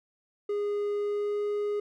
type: tone with pitch glide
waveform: triangle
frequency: 411.2 to 413.8 Hz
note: G#4 to G#4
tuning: -17 to -6 cents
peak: -25 dBFS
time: 0.49-1.8 s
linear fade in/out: 5 ms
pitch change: +11 cents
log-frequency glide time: 0.95-1.43 s
effects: none